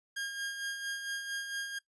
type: tone with tremolo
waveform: sawtooth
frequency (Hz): 1620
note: G#6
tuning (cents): -43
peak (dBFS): -30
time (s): 0.16-1.79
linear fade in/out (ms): 10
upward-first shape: sine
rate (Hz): 4.4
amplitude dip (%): 50
effects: noise-tail reverb RT60 0.1 s tail -19 dB re dry + resampled to 24000 Hz